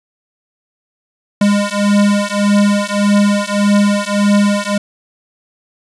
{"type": "beating tone pair", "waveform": "square", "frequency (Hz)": [203, 204.7], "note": ["G#3", "G#3"], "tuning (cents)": [-39, -25], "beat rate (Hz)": 1.7, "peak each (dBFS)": -14, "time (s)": [1.41, 4.78], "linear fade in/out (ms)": 5, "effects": ["resampled to 24000 Hz", "8-bit"]}